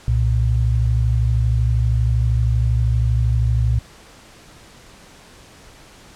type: tone pair together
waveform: sine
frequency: 63.84 / 116.54 Hz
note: C2 / A#2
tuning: -42 / 0 cents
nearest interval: minor seventh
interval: 1042 cents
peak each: -17 dBFS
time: 0.08-3.79 s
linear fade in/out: 0 ms
effects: pink hiss -45 dBFS RMS until 6.15 s + low-pass 9000 Hz 12 dB/octave